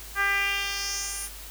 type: tone with band-pass filter sweep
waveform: 10% pulse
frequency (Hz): 398.1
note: G4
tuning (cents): +27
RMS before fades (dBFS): -28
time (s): 0.15-1.3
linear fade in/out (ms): 50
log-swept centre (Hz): 1500 to 11000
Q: 2.4
effects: added 50 Hz sine -43 dBFS peak until 1.5 s + white hiss -43 dBFS RMS until 1.5 s